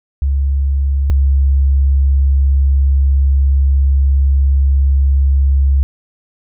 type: tone pair in turn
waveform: sine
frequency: 69 / 68.48 Hz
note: C#2 / C#2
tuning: -7 / -20 cents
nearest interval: unison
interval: 13 cents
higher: first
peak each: -11 / -8 dBFS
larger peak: second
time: 0.22-1.1 / 1.1-5.83 s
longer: second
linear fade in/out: 0 ms
effects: none